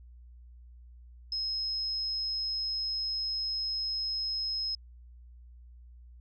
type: tone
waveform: sine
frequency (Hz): 5140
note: E8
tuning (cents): -45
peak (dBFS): -30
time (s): 1.32-4.75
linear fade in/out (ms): 2
effects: added 60 Hz sine -49 dBFS peak until 6.2 s